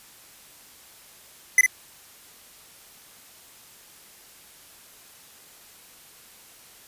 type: tone with echo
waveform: square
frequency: 2021 Hz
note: B6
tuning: 39 cents sharp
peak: -12 dBFS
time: 1.58-1.61 s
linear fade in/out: 2 ms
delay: 52 ms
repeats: 1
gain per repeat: -5 dB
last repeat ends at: 1.662 s
effects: white hiss -50 dBFS RMS until 6.87 s + resampled to 32000 Hz